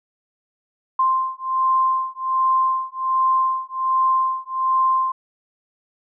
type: beating tone pair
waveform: sine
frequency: 1046.5 / 1047.8 Hz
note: C6 / C6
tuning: 0 / +2 cents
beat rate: 1.3 Hz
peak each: -20 dBFS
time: 0.99-5.12 s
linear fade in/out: 5 ms
effects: none